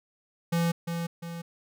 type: tone with echo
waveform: square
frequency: 168.9 Hz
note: E3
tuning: 42 cents sharp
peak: -24 dBFS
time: 0.52-0.72 s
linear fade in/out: 10 ms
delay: 350 ms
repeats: 2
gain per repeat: -6 dB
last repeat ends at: 1.42 s
effects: none